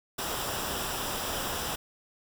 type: noise with comb filter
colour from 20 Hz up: pink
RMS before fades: -33 dBFS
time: 0.18-1.76 s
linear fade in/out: 10 ms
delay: 0.46 ms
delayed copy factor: -0.55
effects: none